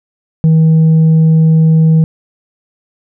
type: tone with tanh clipping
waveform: triangle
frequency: 160 Hz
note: D#3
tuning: 49 cents sharp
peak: -5 dBFS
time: 0.44-2.04 s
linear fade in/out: 0 ms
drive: 7 dB
effects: none